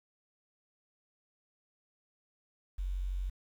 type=tone with quantisation; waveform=sine; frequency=46.25 Hz; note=F#1; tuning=in tune; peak=-32 dBFS; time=2.78-3.3 s; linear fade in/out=10 ms; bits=10; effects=none